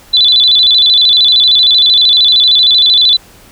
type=tone with vibrato; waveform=sine; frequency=3722 Hz; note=A#7; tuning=3 cents flat; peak=-4 dBFS; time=0.13-3.17 s; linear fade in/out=10 ms; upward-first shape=square; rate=13 Hz; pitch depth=120 cents each way; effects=pink hiss -40 dBFS RMS until 3.51 s